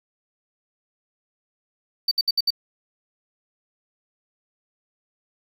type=tone bursts; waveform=triangle; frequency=4600 Hz; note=D8; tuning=37 cents flat; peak=-16 dBFS; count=5; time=2.08-2.505 s; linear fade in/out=5 ms; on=33 ms; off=65 ms; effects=none